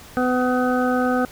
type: harmonic tone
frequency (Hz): 251.4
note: B3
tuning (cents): +31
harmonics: 1 / 2 / 3 / 5 / 6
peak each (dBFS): -20 / -23 / -25 / -27 / -28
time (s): 0.17-1.25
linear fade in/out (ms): 0
effects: pink hiss -43 dBFS RMS until 1.31 s